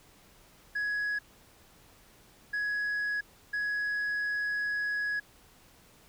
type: tone bursts at uneven times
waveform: sine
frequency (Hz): 1674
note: G#6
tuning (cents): +13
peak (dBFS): -26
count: 3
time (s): 0.75-1.19 / 2.53-3.21 / 3.53-5.2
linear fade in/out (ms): 10
effects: tanh soft clip ceiling -28 dBFS + pink hiss -59 dBFS RMS until 6.08 s